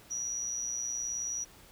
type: tone with amplitude modulation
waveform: sine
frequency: 5820 Hz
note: F#8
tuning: 29 cents flat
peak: -30 dBFS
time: 0.1-1.45 s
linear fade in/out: 20 ms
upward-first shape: sine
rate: 119 Hz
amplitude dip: 55%
effects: pink hiss -56 dBFS RMS until 1.71 s